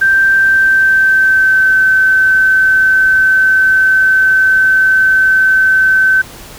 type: tone with pitch glide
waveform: sine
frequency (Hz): 1568 to 1534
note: G6 to G6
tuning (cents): 0 to -38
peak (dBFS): -6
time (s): 0.01-6.22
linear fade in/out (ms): 10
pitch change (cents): -38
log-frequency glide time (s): 0.38-1.77
effects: pink hiss -33 dBFS RMS until 6.58 s